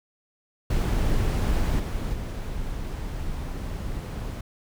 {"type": "noise with level steps", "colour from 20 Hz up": "brown", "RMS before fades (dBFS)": [-23, -28, -31], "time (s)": [0.7, 4.41], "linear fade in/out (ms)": 5, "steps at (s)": [1.79, 2.13], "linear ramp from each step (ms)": 10, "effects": []}